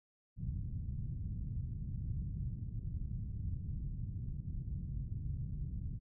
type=low-pass noise; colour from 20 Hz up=white; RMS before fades=-40 dBFS; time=0.36-6 s; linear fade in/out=50 ms; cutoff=140 Hz; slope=24 dB/octave; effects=none